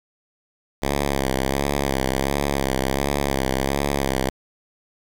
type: tone with vibrato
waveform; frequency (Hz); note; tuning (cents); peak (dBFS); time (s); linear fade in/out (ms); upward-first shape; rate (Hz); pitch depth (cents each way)
5% pulse; 68.3; C#2; -25; -9; 0.82-4.3; 10; sine; 1.4; 68
effects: 8-bit